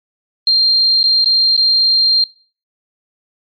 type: tone with dropouts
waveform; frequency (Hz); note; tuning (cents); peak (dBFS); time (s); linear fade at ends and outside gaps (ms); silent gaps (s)
sine; 4186; C8; 0; -8; 0.47-2.24; 2; 1.031-1.039 / 1.245-1.258 / 1.566-1.576
effects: noise-tail reverb RT60 0.4 s tail -21 dB re dry + MP3 48 kbps